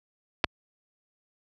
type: clicks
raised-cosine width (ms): 0.3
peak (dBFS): -6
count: 2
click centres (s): 0.441 / 0.444
effects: high-pass 60 Hz 12 dB/octave